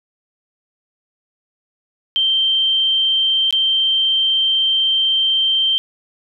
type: tone with dropouts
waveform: sine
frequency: 3136 Hz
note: G7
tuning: in tune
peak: -13 dBFS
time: 2.16-5.78 s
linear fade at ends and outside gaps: 0 ms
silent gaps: 3.508-3.526 s
effects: none